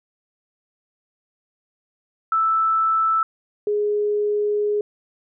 sine tone pair in turn, 1318.5 / 416.2 Hz, E6 / G#4, 0 / +4 cents, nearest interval octave + minor sixth, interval 1996 cents, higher first, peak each -16 / -18 dBFS, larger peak first, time 2.32-3.23 / 3.67-4.81 s, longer second, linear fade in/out 2 ms, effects none

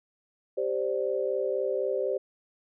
sine chord, G suspended fourth, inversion none, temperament equal, 392 / 523.3 / 587.3 Hz, G4 / C5 / D5, 0 / 0 / 0 cents, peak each -30 / -29 / -32 dBFS, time 0.57-2.18 s, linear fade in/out 10 ms, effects none

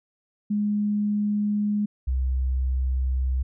sine tone pair in turn, 207.7 / 64.63 Hz, G#3 / C2, 0 / -21 cents, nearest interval octave + minor sixth, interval 2021 cents, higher first, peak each -21 dBFS, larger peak neither, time 0.5-1.86 / 2.07-3.43 s, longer neither, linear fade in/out 10 ms, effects none

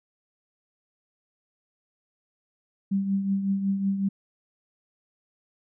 sine tone with tremolo, 196 Hz, G3, in tune, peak -20 dBFS, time 2.91-4.09 s, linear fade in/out 10 ms, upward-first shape triangle, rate 5.4 Hz, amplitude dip 60%, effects none

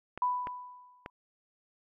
clicks, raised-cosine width 0.5 ms, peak -24 dBFS, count 3, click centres 0.176 / 0.471 / 1.061 s
sine tone with exponential decay, 992 Hz, B5, 7 cents sharp, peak -24 dBFS, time 0.22-1.1 s, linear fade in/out 2 ms, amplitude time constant 190 ms
effects none

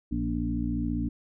harmonic tone with a mistuned harmonic, 58.27 Hz, A#1, in tune, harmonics 1 / 2 / 3 / 4 / 5, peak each -32 / -36 / -35 / -31 / -32 dBFS, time 0.11-1.09 s, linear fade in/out 10 ms, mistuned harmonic 4, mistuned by +28 cents, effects none

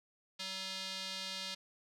square tone with band-pass filter, 190.2 Hz, F#3, 48 cents sharp, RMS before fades -42 dBFS, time 0.39-1.55 s, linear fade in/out 10 ms, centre 4100 Hz, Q 2.3, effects none

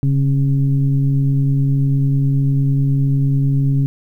sine tone with frequency modulation, 138.59 Hz, C#3, in tune, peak -12 dBFS, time 0.03-3.86 s, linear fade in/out 0 ms, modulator 134 Hz, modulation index 0.6, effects 9-bit

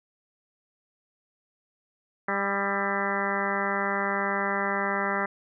harmonic tone with a mistuned harmonic, 198.8 Hz, G3, 25 cents sharp, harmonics 1 / 2 / 3 / 4 / 5 / 6 / 7 / 8 / 9 / 10, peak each -34 / -34 / -34 / -34 / -34 / -34 / -34 / -34 / -34 / -34 dBFS, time 2.28-5.26 s, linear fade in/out 5 ms, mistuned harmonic 7, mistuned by -53 cents, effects none

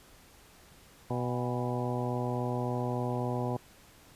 harmonic tone with a mistuned harmonic, 123.47 Hz, B2, in tune, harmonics 1 / 2 / 3 / 4 / 5 / 6 / 7 / 8, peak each -33 / -36 / -38 / -39 / -40 / -41 / -41 / -42 dBFS, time 1.1-3.57 s, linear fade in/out 5 ms, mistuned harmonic 7, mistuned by -74 cents, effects pink hiss -57 dBFS RMS until 4.15 s + resampled to 32000 Hz

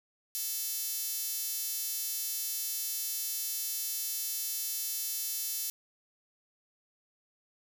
5% pulse tone with high-pass filter, 440 Hz, A4, in tune, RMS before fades -35 dBFS, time 0.35-5.7 s, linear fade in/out 0 ms, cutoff 8800 Hz, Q 1.6, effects none

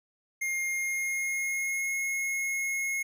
square tone with pitch glide, 2128 to 2165 Hz, C7 to C#7, +29 to -41 cents, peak -29 dBFS, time 0.41-3.03 s, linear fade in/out 10 ms, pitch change +30 cents, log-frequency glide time 0.67-1.94 s, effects none

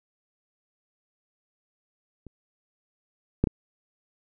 clicks, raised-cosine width 3 ms, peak -30 / -7 / -12 dBFS, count 3, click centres 2.267 / 3.44 / 3.472 s, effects none

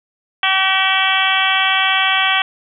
harmonic tone with a mistuned harmonic, 382.7 Hz, G4, 42 cents flat, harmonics 2 / 3 / 4 / 5 / 6 / 7 / 8 / 9, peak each -21 / -21 / -21 / -21 / -21 / -21 / -21 / -21 dBFS, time 0.43-2.42 s, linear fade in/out 2 ms, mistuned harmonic 9, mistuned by -58 cents, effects none

